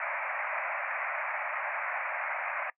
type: band-pass noise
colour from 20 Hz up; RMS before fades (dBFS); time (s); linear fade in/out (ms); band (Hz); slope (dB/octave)
white; -34; 0-2.7; 2; 570 to 2400; 96
effects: noise-tail reverb RT60 0.1 s tail -22 dB re dry